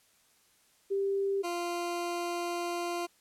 sine / 20% pulse tone pair in turn, 394 / 347.2 Hz, G4 / F4, +9 / -10 cents, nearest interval major second, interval 219 cents, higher first, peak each -27 dBFS, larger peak neither, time 0.9-1.43 / 1.43-3.07 s, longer second, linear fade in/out 20 ms, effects white hiss -66 dBFS RMS until 3.2 s + low-pass 12000 Hz 12 dB/octave

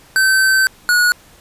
square tone pair in turn, 1543 / 1456.3 Hz, G6 / F#6, -28 / -28 cents, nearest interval minor second, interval 100 cents, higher first, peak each -11 dBFS, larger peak neither, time 0.16-0.67 / 0.89-1.12 s, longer first, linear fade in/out 0 ms, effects pink hiss -46 dBFS RMS until 1.4 s + resampled to 32000 Hz

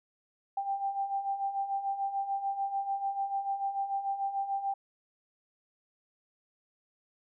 sine beating tone pair, 784 / 790.8 Hz, G5 / G5, 0 / +15 cents, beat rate 6.8 Hz, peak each -37 / -31 dBFS, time 0.57-4.74 s, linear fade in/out 5 ms, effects none

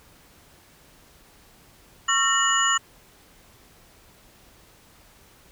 sine tone cluster, 1106 / 1349 / 1837 / 2922 / 6950 Hz, C#6 / E6 / A#6 / F#7 / A8, -4 / +40 / -26 / -22 / -22 cents, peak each -25 dBFS, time 2.08-2.78 s, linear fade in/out 10 ms, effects pink hiss -54 dBFS RMS until 5.51 s

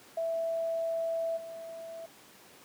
sine tone with level steps, 660 Hz, E5, 2 cents sharp, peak -29 / -40 dBFS, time 0.17-2.06 s, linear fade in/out 5 ms, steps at 1.36 s, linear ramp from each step 20 ms, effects pink hiss -55 dBFS RMS until 2.64 s + high-pass 200 Hz 12 dB/octave

